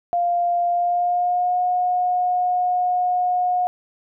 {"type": "tone with pitch glide", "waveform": "sine", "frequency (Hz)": [698.5, 722.7], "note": ["F5", "F#5"], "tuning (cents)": [0, -41], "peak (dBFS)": -17, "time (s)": [0.13, 3.67], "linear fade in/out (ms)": 0, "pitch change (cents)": 59, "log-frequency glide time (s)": [0.69, 1.61], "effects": []}